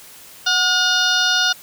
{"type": "harmonic tone with a mistuned harmonic", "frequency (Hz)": 720, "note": "F#5", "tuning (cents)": -47, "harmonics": [1, 2, 4, 5, 6, 7, 8], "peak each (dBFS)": [-27, -18, -23, -21, -24, -25, -25], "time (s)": [0.46, 1.53], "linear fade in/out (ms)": 10, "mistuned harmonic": 1, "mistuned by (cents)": 48, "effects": ["white hiss -42 dBFS RMS until 1.62 s"]}